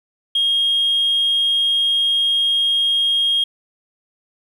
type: tone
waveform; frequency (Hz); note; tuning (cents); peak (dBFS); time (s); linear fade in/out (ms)
sine; 3250; G#7; -38; -13; 0.35-3.44; 5
effects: tanh soft clip ceiling -11 dBFS + 8-bit